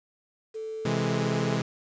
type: tone with pitch glide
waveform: sine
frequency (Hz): 440 to 434.2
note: A4 to A4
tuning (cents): 0 to -23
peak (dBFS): -32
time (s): 0.54-1.58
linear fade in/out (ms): 20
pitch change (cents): -23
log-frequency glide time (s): 0.95-1.19
type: chord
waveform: sawtooth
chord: C augmented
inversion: none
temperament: equal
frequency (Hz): 130.81 / 164.81 / 207.7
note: C3 / E3 / G#3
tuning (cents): 0 / 0 / 0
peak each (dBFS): -25 / -26 / -26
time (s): 0.85-1.62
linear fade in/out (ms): 5
effects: resampled to 16000 Hz + 9-bit